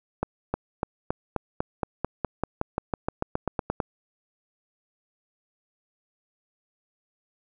accelerating click train, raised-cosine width 1 ms, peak -11 dBFS, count 20, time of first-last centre 0.23-3.802 s, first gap 310 ms, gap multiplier 0.94, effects none

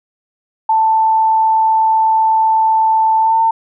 sine tone with pitch glide, 884 to 901.5 Hz, A5 to A5, +8 to +42 cents, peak -9 dBFS, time 0.69-3.51 s, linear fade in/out 5 ms, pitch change +34 cents, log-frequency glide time 3.2-3.39 s, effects none

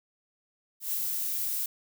violet noise with ADSR envelope, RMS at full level -29 dBFS, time 0.8-1.66 s, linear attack 130 ms, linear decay 15 ms, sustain -2 dB, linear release 3 ms, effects none

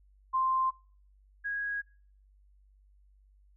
sine tone pair in turn, 1046.5 / 1650.6 Hz, C6 / G#6, 0 / -11 cents, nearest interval minor sixth, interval 789 cents, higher second, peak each -25 / -31 dBFS, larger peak first, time 0.33-0.71 / 1.44-1.82 s, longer neither, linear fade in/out 20 ms, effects noise-tail reverb RT60 0.5 s tail -25 dB re dry + added 49 Hz sine -59 dBFS peak until 3.56 s

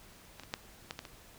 clicks, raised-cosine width 0.2 ms, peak -28 / -30 / -16 / -20 / -22 / -28 dBFS, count 6, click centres 0.397 / 0.435 / 0.539 / 0.909 / 0.991 / 1.052 s, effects pink hiss -56 dBFS RMS until 1.38 s

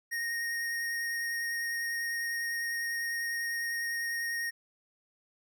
square tone with vibrato, 1861 Hz, A#6, 3 cents flat, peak -32 dBFS, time 0.11-4.51 s, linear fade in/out 20 ms, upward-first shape sine, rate 10 Hz, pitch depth 9 cents each way, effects none

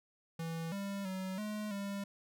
square tone with pitch steps, 164.5 / 198.5 / 188.2 / 211.5 / 199.4 Hz, E3 / G3 / F#3 / G#3 / G3, -3 / +22 / +30 / +32 / +30 cents, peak -38 dBFS, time 0.39-2.04 s, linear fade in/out 5 ms, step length 330 ms, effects none

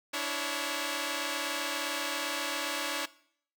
5% pulse tone cluster, 289.3 / 326.7 / 551 Hz, D4 / E4 / C#5, -26 / -15 / -11 cents, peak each -24 / -26 / -24 dBFS, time 0.13-3.06 s, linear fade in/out 10 ms, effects noise-tail reverb RT60 0.6 s tail -19 dB re dry

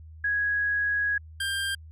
sine / 25% pulse tone pair in turn, 1661.2 / 1591.8 Hz, G#6 / G6, 0 / +26 cents, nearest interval minor second, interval 74 cents, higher first, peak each -23 dBFS, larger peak neither, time 0.24-1.18 / 1.4-1.75 s, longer first, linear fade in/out 5 ms, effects added 79 Hz sine -43 dBFS peak until 1.91 s + resampled to 32000 Hz

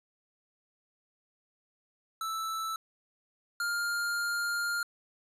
square tone pair in turn, 1318.5 / 1404.7 Hz, E6 / F6, 0 / +10 cents, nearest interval minor second, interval 110 cents, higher second, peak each -33 / -30 dBFS, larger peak second, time 2.21-2.76 / 3.6-4.83 s, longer second, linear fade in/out 2 ms, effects resampled to 32000 Hz

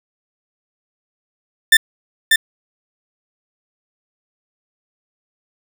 30% pulse tone with echo, 1785 Hz, A6, 24 cents sharp, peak -3 dBFS, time 1.72-1.77 s, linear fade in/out 5 ms, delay 590 ms, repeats 1, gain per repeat -4 dB, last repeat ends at 2.36 s, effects none

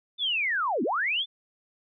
sine linear two-way sweep, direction down then up, 3592 to 211.4 to 3592 Hz, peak -24 dBFS, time 0.18-1.26 s, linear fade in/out 50 ms, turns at 0.83 s, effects none

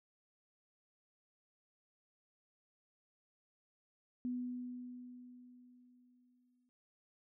sine tone with exponential decay, 247.8 Hz, B3, 6 cents sharp, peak -35 dBFS, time 4.25-6.69 s, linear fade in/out 0 ms, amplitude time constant 530 ms, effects none

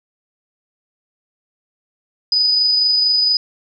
sine tone with amplitude modulation, 4978 Hz, D#8, in tune, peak -11 dBFS, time 2.32-3.37 s, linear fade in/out 2 ms, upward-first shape sine, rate 24.4 Hz, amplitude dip 25%, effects none

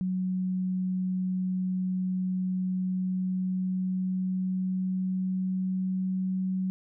sine tone with pitch glide, 185 to 187.26 Hz, F#3 to F#3, 0 to +21 cents, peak -26 dBFS, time 0.01-6.7 s, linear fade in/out 0 ms, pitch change +21 cents, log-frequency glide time 2.76-6.53 s, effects none

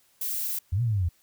violet noise, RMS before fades -30 dBFS, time 0.21-0.59 s, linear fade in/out 5 ms
sine linear two-way sweep, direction up then down, 80.6 to 123.9 to 80.6 Hz, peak -22 dBFS, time 0.72-1.09 s, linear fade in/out 10 ms, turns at 0.82 s
effects white hiss -64 dBFS RMS until 1.22 s

